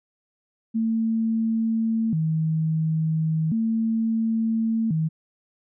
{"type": "tone with vibrato", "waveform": "sine", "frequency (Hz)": 188.9, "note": "F#3", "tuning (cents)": 36, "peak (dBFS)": -20, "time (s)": [0.74, 5.09], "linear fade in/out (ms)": 20, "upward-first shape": "square", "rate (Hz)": 0.36, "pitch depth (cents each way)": 300, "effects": []}